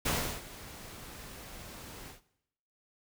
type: noise with ADSR envelope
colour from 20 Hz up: pink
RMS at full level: -29 dBFS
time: 0.05-2.21 s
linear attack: 11 ms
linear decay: 350 ms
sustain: -18 dB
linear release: 130 ms
effects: noise-tail reverb RT60 0.8 s tail -18 dB re dry